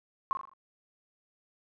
sine tone with echo, 1076 Hz, C6, 48 cents sharp, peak -25 dBFS, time 0.31-0.33 s, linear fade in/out 0 ms, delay 41 ms, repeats 5, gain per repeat -6 dB, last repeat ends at 0.535 s, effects none

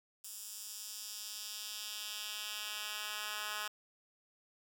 10% pulse tone with high-pass filter sweep, 210.7 Hz, G#3, 25 cents sharp, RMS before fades -43 dBFS, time 0.24-3.68 s, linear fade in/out 5 ms, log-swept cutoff 7800 to 1600 Hz, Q 1.2, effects none

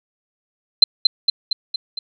sine tone with echo, 4100 Hz, C8, 36 cents flat, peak -3 dBFS, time 0.82-0.84 s, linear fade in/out 5 ms, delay 230 ms, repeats 5, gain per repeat -4 dB, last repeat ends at 1.99 s, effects none

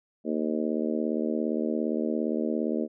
harmonic tone, 77.4 Hz, D#2, 9 cents flat, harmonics 3 / 4 / 5 / 6 / 7 / 8, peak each -29 / -31 / -33 / -35 / -36 / -37 dBFS, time 0.24-2.88 s, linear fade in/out 50 ms, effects none

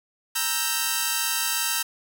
5% pulse chord, E diminished, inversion second, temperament equal, 932.3 / 1318.5 / 1568 Hz, Bb5 / E6 / G6, 0 / 0 / 0 cents, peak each -16 dBFS, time 0.35-1.83 s, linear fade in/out 10 ms, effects none

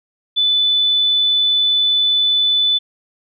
sine tone, 3495 Hz, A7, 12 cents flat, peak -12 dBFS, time 0.36-2.79 s, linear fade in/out 20 ms, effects none

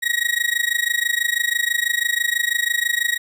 35% pulse tone with amplitude modulation, 1898 Hz, A#6, 31 cents sharp, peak -13 dBFS, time 0.02-3.18 s, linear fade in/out 20 ms, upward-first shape sine, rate 26.1 Hz, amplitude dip 90%, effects none

